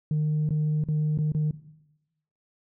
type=tone with dropouts; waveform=sine; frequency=152.5 Hz; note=D#3; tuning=34 cents flat; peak=-20 dBFS; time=0.11-1.51 s; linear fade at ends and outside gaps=2 ms; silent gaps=0.491-0.506 / 0.839-0.886 / 1.176-1.187 / 1.32-1.348 s; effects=noise-tail reverb RT60 0.9 s tail -17 dB re dry + tanh soft clip ceiling -20 dBFS